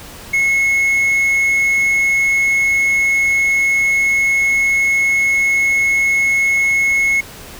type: tone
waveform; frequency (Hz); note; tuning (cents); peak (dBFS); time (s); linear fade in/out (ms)
triangle; 2180; C#7; -29; -10; 0.33-7.21; 10
effects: pink hiss -35 dBFS RMS until 7.59 s